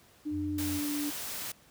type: tone with pitch glide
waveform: sine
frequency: 300 to 292.6 Hz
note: D4 to D4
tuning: +37 to -6 cents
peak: -31 dBFS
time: 0.25-1.11 s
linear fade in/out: 20 ms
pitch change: -43 cents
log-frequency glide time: 0.52-0.8 s
type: tone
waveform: sine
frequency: 90.1 Hz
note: F#2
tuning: 45 cents flat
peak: -36 dBFS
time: 0.3-0.81 s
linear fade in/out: 50 ms
type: noise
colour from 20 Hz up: white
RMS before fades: -38 dBFS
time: 0.58-1.52 s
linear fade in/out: 5 ms
effects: pink hiss -60 dBFS RMS until 1.7 s + high-pass 60 Hz 12 dB/octave